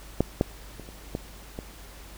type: clicks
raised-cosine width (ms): 2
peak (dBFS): -7 / -7 / -26 / -30 / -15 / -20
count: 6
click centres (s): 0.206 / 0.411 / 0.797 / 0.889 / 1.151 / 1.589
effects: added 50 Hz sine -45 dBFS peak until 2.17 s + pink hiss -48 dBFS RMS until 2.17 s